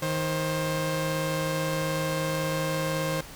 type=tone pair together; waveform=sawtooth; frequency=157.22 / 530 Hz; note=D#3 / C5; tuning=+18 / +22 cents; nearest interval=octave + major sixth; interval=2104 cents; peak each=-25 dBFS; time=0.02-3.21 s; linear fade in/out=5 ms; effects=pink hiss -44 dBFS RMS until 3.35 s